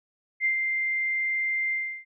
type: tone with ADSR envelope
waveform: sine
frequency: 2093 Hz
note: C7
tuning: in tune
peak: -20 dBFS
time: 0.4-2.05 s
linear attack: 52 ms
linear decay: 97 ms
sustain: -4 dB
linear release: 330 ms
effects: none